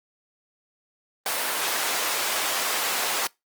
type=high-pass noise; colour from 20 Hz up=pink; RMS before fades=-26 dBFS; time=1.26-3.27 s; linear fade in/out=2 ms; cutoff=680 Hz; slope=12 dB/octave; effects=noise-tail reverb RT60 0.2 s tail -24 dB re dry + Opus 32 kbps